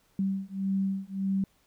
sine beating tone pair, 192.9 / 194.6 Hz, G3 / G3, -28 / -12 cents, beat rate 1.7 Hz, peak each -30 dBFS, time 0.19-1.44 s, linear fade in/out 2 ms, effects pink hiss -67 dBFS RMS until 1.66 s

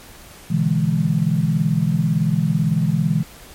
sine chord, E dominant seventh, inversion second, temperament equal, 123.47 / 146.83 / 164.81 / 207.7 Hz, B2 / D3 / E3 / G#3, 0 / 0 / 0 / 0 cents, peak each -24 / -21 / -18 / -23 dBFS, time 0.5-3.23 s, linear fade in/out 10 ms, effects pink hiss -42 dBFS RMS until 3.54 s + MP3 64 kbps

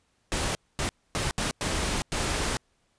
pink noise bursts at uneven times, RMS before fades -28 dBFS, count 6, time 0.32-0.55 / 0.79-0.89 / 1.15-1.31 / 1.38-1.51 / 1.61-2.02 / 2.12-2.57 s, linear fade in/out 0 ms, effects pink hiss -70 dBFS RMS until 2.98 s + resampled to 22050 Hz

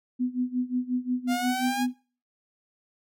sine tone with tremolo, 250 Hz, B3, 21 cents sharp, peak -22 dBFS, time 0.19-1.94 s, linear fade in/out 20 ms, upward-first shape sine, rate 5.6 Hz, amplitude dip 90%
sawtooth linear sweep, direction up, 695 to 830.6 Hz, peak -24 dBFS, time 1.27-1.87 s, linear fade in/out 50 ms
effects noise-tail reverb RT60 0.4 s tail -22 dB re dry

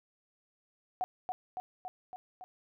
sine tone with echo, 740 Hz, F#5, in tune, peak -29 dBFS, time 1.01-1.04 s, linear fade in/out 0 ms, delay 280 ms, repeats 5, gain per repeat -3 dB, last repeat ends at 2.44 s, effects none

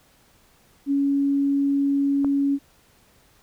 sine tone, 279.6 Hz, C#4, 15 cents sharp, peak -18 dBFS, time 0.86-2.59 s, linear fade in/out 50 ms
click, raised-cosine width 1 ms, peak -18 dBFS, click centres 2.246 s
effects pink hiss -58 dBFS RMS until 3.42 s

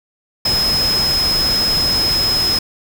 sine tone in noise, 5120 Hz, D#8, 49 cents sharp, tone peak -14 dBFS, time 0.45-2.59 s, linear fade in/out 5 ms, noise pink, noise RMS -23 dBFS, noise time 0.45-2.59 s, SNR +6 dB, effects none

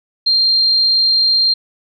sine tone, 4186 Hz, C8, in tune, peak -10 dBFS, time 0.26-1.54 s, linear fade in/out 10 ms, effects none

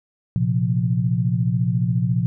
sine chord, Bb suspended second, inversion none, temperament equal, 116.54 / 130.81 / 174.61 Hz, Bb2 / C3 / F3, 0 / 0 / 0 cents, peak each -21 / -22 / -22 dBFS, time 0.36-2.26 s, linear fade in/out 0 ms, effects none

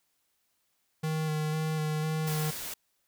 square tone with vibrato, 155.5 Hz, D#3, 1 cent flat, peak -29 dBFS, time 1.03-2.51 s, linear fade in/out 10 ms, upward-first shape square, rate 2 Hz, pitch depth 16 cents each way
white noise, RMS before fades -38 dBFS, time 2.27-2.74 s, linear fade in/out 5 ms
effects white hiss -75 dBFS RMS until 3.07 s

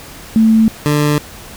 sine / 20% pulse tone pair in turn, 221.9 / 148.1 Hz, A3 / D3, +15 / +15 cents, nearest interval perfect fifth, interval 700 cents, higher first, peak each -6 dBFS, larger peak neither, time 0.36-0.68 / 0.86-1.18 s, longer neither, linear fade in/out 0 ms, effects pink hiss -34 dBFS RMS until 1.56 s

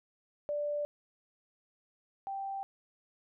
sine tone pair in turn, 587.3 / 783.1 Hz, D5 / G5, 0 / -2 cents, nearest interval perfect fourth, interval 498 cents, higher second, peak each -31 / -35 dBFS, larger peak first, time 0.49-0.85 / 2.27-2.63 s, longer neither, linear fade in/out 0 ms, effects none

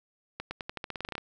accelerating click train, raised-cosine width 0.3 ms, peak -19 dBFS, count 14, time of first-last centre 0.4-1.18 s, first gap 110 ms, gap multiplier 0.89, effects none

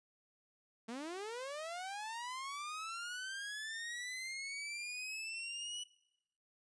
sawtooth linear sweep, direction up, 218.4 to 2960 Hz, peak -38 dBFS, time 0.88-5.84 s, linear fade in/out 10 ms, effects noise-tail reverb RT60 0.9 s tail -22 dB re dry + resampled to 22050 Hz

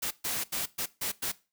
white noise bursts at uneven times, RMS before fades -32 dBFS, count 6, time 0.02-0.11 / 0.24-0.44 / 0.52-0.66 / 0.78-0.86 / 1.01-1.12 / 1.22-1.32 s, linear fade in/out 10 ms, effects noise-tail reverb RT60 0.3 s tail -19 dB re dry

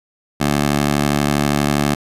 15% pulse tone with high-pass filter, 72.4 Hz, D2, 24 cents flat, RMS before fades -17 dBFS, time 0.4-1.95 s, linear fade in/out 10 ms, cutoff 160 Hz, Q 0.65, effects resampled to 32000 Hz

